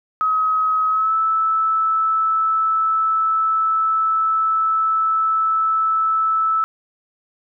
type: tone with pitch glide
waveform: sine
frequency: 1273 to 1311.1 Hz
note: D#6 to E6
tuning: +39 to -10 cents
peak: -15 dBFS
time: 0.21-6.64 s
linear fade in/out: 0 ms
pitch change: +51 cents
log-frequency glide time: 0.89-1.14 s
effects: none